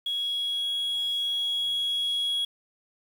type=tone with level ramp; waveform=sine; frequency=3326 Hz; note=G#7; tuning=2 cents sharp; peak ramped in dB=-25 to -22 dBFS; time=0.06-2.45 s; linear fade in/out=5 ms; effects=tanh soft clip ceiling -23 dBFS + 8-bit